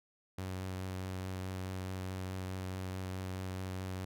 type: tone with vibrato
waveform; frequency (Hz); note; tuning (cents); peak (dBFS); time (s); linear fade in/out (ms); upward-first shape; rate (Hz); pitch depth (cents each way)
sawtooth; 93.5; F#2; +19; -34; 0.38-4.05; 5; triangle; 4.7; 15
effects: none